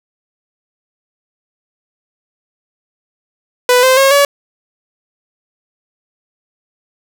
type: tone with pitch steps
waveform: sawtooth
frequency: 496.2 / 518.8 / 542.4 / 567 Hz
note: B4 / C5 / C#5 / C#5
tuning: +8 / -15 / -38 / +39 cents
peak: -3 dBFS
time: 3.69-4.25 s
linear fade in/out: 2 ms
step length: 140 ms
effects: none